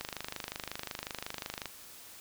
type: click train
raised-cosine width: 0.2 ms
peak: -19 dBFS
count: 43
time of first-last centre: 0.01-1.657 s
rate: 25.5 Hz
effects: white hiss -51 dBFS RMS until 2.2 s